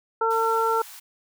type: harmonic tone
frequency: 451.4 Hz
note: A4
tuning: 44 cents sharp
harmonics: 1 / 2 / 3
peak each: -24 / -24 / -24 dBFS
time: 0.21-0.82 s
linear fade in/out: 5 ms
type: high-pass noise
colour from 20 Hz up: white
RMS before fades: -43 dBFS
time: 0.3-1 s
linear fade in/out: 10 ms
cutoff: 710 Hz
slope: 48 dB/octave
effects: none